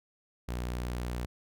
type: tone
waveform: sawtooth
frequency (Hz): 60.6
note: B1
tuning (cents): -32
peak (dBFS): -29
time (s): 0.48-1.26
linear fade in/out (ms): 10
effects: none